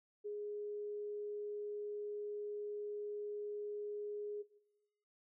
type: tone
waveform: sine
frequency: 415.3 Hz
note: G#4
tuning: in tune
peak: -40 dBFS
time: 0.24-4.43 s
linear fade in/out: 20 ms
effects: noise-tail reverb RT60 1.0 s tail -18 dB re dry